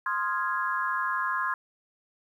sine chord, F minor seventh, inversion second, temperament equal, 1046.5 / 1244.5 / 1396.9 / 1661.2 Hz, C6 / Eb6 / F6 / Ab6, 0 / 0 / 0 / 0 cents, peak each -29 / -34 / -34 / -31 dBFS, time 0.06-1.54 s, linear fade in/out 2 ms, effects 10-bit

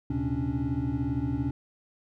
triangle tone cluster, 74 / 117.8 / 130.8 / 272.8 / 290.4 Hz, D2 / A#2 / C3 / C#4 / D4, +14 / +19 / 0 / -28 / -19 cents, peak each -33 / -32 / -31 / -30 / -30 dBFS, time 0.1-1.51 s, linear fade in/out 5 ms, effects none

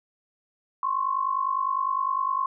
sine tone pair together, 1046.5 / 1096.4 Hz, C6 / C#6, 0 / -19 cents, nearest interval minor second, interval 81 cents, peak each -26 dBFS, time 0.83-2.46 s, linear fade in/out 2 ms, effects none

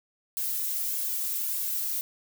violet noise with flanger, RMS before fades -30 dBFS, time 0.37-2.01 s, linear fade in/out 0 ms, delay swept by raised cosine 1.8 to 2.45 ms, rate 1.6 Hz, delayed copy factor +0.7, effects none

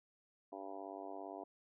harmonic tone, 97.6 Hz, G2, 7 cents flat, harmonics 3 / 4 / 5 / 6 / 7 / 8 / 9 / 10, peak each -52 / -52 / -56 / -55 / -49 / -54 / -57 / -57 dBFS, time 0.52-1.44 s, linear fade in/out 5 ms, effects none

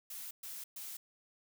blue noise bursts, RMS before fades -45 dBFS, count 3, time 0.1-0.97 s, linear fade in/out 5 ms, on 210 ms, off 120 ms, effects none

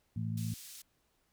harmonic tone, 55.4 Hz, A1, 13 cents sharp, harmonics 2 / 3 / 4, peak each -35 / -39 / -41 dBFS, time 0.16-0.54 s, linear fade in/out 5 ms
pink band-pass noise, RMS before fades -50 dBFS, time 0.37-0.82 s, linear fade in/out 5 ms, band 4600 to 16000 Hz, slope 12 dB/octave
effects pink hiss -75 dBFS RMS until 1.32 s

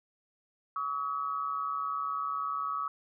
sine tone pair together, 1138 / 1278.1 Hz, C#6 / D#6, +45 / +46 cents, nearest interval major second, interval 201 cents, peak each -34 / -33 dBFS, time 0.76-2.88 s, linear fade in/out 2 ms, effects none

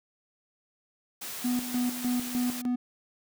white high-pass noise, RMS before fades -38 dBFS, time 1.21-2.62 s, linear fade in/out 10 ms, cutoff 150 Hz, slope 12 dB/octave
triangle tone with tremolo, 246.9 Hz, B3, in tune, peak -23 dBFS, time 1.44-2.76 s, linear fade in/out 10 ms, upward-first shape square, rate 3.3 Hz, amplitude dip 70%
effects none

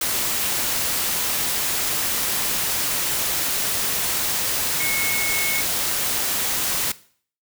sine tone in noise, 2189 Hz, C#7, 22 cents flat, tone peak -25 dBFS, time 4.8-5.61 s, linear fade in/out 5 ms, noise white, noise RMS -23 dBFS, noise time 0.01-6.92 s, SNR -5 dB, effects noise-tail reverb RT60 0.5 s tail -18 dB re dry

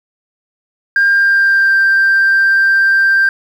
sine tone with pitch glide, 1601 to 1577.1 Hz, G6 to G6, +36 to +10 cents, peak -6 dBFS, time 0.96-3.29 s, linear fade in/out 2 ms, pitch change -26 cents, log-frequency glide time 1.09-1.77 s, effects tanh soft clip ceiling -5 dBFS + 7-bit

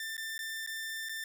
sawtooth tone with dropouts, 1785 Hz, A6, 24 cents sharp, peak -33 dBFS, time 0-1.24 s, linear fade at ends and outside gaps 2 ms, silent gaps 0.168-0.178 / 0.38-0.39 / 0.664-0.673 / 1.088-1.093 s, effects none

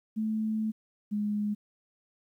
sine tone pair in turn, 218 / 208.3 Hz, A3 / G#3, -16 / +5 cents, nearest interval minor second, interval 79 cents, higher first, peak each -27 dBFS, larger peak neither, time 0.16-0.72 / 1.11-1.55 s, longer first, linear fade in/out 20 ms, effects 11-bit

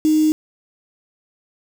sine tone with quantisation, 309.6 Hz, D#4, 9 cents flat, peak -12 dBFS, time 0.05-0.32 s, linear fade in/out 0 ms, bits 5, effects none

